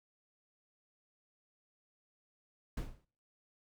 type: noise with exponential decay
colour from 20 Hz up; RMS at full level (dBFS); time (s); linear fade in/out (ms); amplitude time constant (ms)
brown; -32; 2.77-3.05; 5; 59
effects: noise-tail reverb RT60 0.5 s tail -26 dB re dry